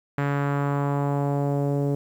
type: tone with low-pass filter sweep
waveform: sawtooth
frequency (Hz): 142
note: C#3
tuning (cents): +42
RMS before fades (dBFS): -24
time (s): 0.18-1.95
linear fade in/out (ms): 2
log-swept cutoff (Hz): 1800 to 470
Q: 1.7
effects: 9-bit